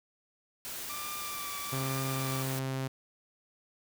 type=noise; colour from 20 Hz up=white; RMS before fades=-40 dBFS; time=0.65-2.59 s; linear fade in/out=0 ms
type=tone with vibrato; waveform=sawtooth; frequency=1174.7 Hz; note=D6; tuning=in tune; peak=-36 dBFS; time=0.89-2.43 s; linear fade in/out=10 ms; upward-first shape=triangle; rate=1.1 Hz; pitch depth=33 cents each way
type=tone with pitch glide; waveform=sawtooth; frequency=133.8 to 132.8 Hz; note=C3 to C3; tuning=+39 to +26 cents; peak=-28 dBFS; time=1.72-2.88 s; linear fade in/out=10 ms; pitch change=-13 cents; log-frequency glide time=1.89-2.75 s
effects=none